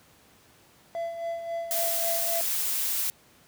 triangle tone with tremolo, 673 Hz, E5, 36 cents sharp, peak -26 dBFS, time 0.95-2.41 s, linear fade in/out 0 ms, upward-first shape sine, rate 3.7 Hz, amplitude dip 55%
blue noise, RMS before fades -28 dBFS, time 1.71-3.1 s, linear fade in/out 0 ms
effects pink hiss -58 dBFS RMS until 3.47 s + high-pass 80 Hz 12 dB/octave

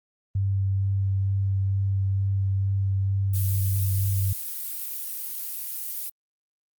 sine tone with vibrato, 97.5 Hz, G2, 9 cents flat, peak -21 dBFS, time 0.35-4.33 s, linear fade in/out 5 ms, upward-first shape sine, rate 2.2 Hz, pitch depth 10 cents each way
violet noise, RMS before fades -32 dBFS, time 3.33-6.1 s, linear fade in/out 20 ms
effects Opus 32 kbps

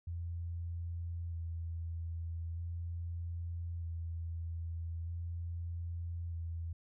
sine tone with vibrato, 84.2 Hz, E2, 37 cents sharp, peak -37 dBFS, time 0.07-6.73 s, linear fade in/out 5 ms, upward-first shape square, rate 0.4 Hz, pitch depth 18 cents each way, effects none

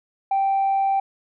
sine tone, 782 Hz, G5, 4 cents flat, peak -16 dBFS, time 0.31-1 s, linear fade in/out 5 ms, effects tanh soft clip ceiling -15 dBFS

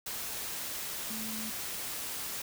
sine tone in noise, 220 Hz, A3, in tune, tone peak -40 dBFS, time 1.1-1.5 s, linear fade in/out 5 ms, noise white, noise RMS -38 dBFS, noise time 0.06-2.42 s, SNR -5 dB, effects none

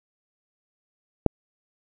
click, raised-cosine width 2 ms, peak -3 dBFS, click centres 1.263 s, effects none

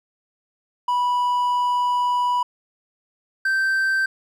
triangle tone pair in turn, 982 / 1558.8 Hz, B5 / G6, -10 / -10 cents, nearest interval minor sixth, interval 800 cents, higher second, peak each -16 dBFS, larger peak neither, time 0.88-2.43 / 3.45-4.06 s, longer first, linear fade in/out 5 ms, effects none

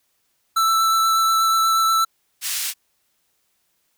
square tone with vibrato, 1326 Hz, E6, 10 cents sharp, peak -16 dBFS, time 0.56-2.05 s, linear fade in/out 10 ms, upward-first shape triangle, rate 8.3 Hz, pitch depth 13 cents each way
white band-pass noise, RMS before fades -25 dBFS, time 2.41-2.74 s, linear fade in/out 50 ms, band 2000 to 13000 Hz, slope 12 dB/octave
effects white hiss -68 dBFS RMS until 3.97 s

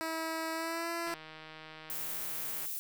10% pulse tone with pitch glide, 323.4 to 337.7 Hz, E4 to E4, -33 to +42 cents, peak -26 dBFS, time 0.01-1.14 s, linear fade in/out 0 ms, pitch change +75 cents, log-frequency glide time 0.53-0.91 s
click train, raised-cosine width 0.3 ms, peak -32 dBFS, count 250, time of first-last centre 1.07-2.656 s, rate 157 Hz
violet noise, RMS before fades -38 dBFS, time 1.9-2.79 s, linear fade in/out 0 ms
effects none

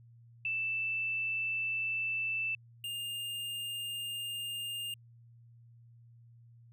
sine / square tone pair in turn, 2649 / 2815 Hz, E7 / F7, +8 / +13 cents, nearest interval minor second, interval 105 cents, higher second, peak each -31 / -37 dBFS, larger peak first, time 0.45-2.55 / 2.84-4.94 s, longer neither, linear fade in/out 2 ms, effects added 117 Hz sine -55 dBFS peak until 6.72 s

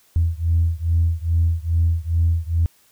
sine beating tone pair, 82.41 / 84.81 Hz, E2 / E2, 0 / +50 cents, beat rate 2.4 Hz, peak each -18 / -19 dBFS, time 0.16-2.66 s, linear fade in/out 0 ms, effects tanh soft clip ceiling -9 dBFS + white hiss -57 dBFS RMS until 2.91 s

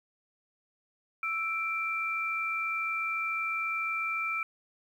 sine tone pair together, 1323 / 2351 Hz, E6 / D7, +6 / +1 cents, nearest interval minor seventh, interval 995 cents, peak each -33 / -31 dBFS, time 1.23-4.43 s, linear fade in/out 2 ms, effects 10-bit

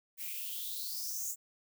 violet noise with high-pass filter sweep, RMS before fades -39 dBFS, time 0.17-1.36 s, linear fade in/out 50 ms, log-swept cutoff 2100 to 7300 Hz, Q 7.2, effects none

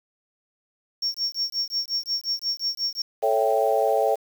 sine tone with tremolo, 5500 Hz, F8, 27 cents flat, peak -21 dBFS, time 1.02-3.02 s, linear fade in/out 5 ms, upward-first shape sine, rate 5.6 Hz, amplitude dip 95%
sine chord, A dominant seventh, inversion none, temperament equal, 440 / 554.4 / 659.3 / 784 Hz, A4 / C#5 / E5 / G5, 0 / 0 / 0 / 0 cents, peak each -24 dBFS, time 3.22-4.16 s, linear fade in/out 20 ms
effects 7-bit

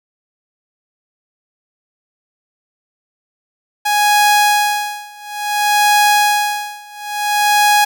sawtooth tone with tremolo, 830.6 Hz, G#5, in tune, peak -5 dBFS, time 3.85-7.85 s, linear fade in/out 10 ms, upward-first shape sine, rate 0.58 Hz, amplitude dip 95%, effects none

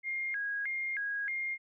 sine tone with vibrato, 1869 Hz, A#6, 4 cents sharp, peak -32 dBFS, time 0.03-1.58 s, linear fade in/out 50 ms, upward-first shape square, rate 1.6 Hz, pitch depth 220 cents each way, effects none

